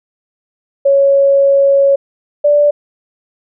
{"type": "tone pair in turn", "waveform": "sine", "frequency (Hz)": [554.4, 585.2], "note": ["C#5", "D5"], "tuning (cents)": [0, -6], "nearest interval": "minor second", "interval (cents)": 94, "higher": "second", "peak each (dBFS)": -6, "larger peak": "neither", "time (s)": [[0.85, 1.96], [2.44, 2.71]], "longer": "first", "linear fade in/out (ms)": 10, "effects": []}